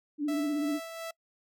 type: tone with vibrato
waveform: sine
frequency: 293.7 Hz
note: D4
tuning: in tune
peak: -27 dBFS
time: 0.18-0.8 s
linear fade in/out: 50 ms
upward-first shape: sine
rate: 16 Hz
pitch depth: 53 cents each way
type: tone with tremolo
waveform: sawtooth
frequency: 659.3 Hz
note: E5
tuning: in tune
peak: -32 dBFS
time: 0.28-1.11 s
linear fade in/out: 5 ms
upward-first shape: sine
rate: 2.8 Hz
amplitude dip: 40%
effects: noise-tail reverb RT60 0.1 s tail -25 dB re dry